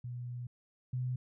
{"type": "tone pair in turn", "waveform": "sine", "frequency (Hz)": [122.4, 126.13], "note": ["B2", "B2"], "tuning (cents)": [-15, 37], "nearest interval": "minor second", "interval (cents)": 52, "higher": "second", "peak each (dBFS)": [-38, -32], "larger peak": "second", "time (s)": [[0.04, 0.47], [0.93, 1.16]], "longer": "first", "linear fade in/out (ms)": 5, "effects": []}